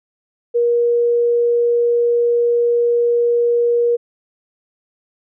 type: tone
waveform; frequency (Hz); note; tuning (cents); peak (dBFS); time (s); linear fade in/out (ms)
sine; 475.1; A#4; +33; -12; 0.54-3.97; 20
effects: none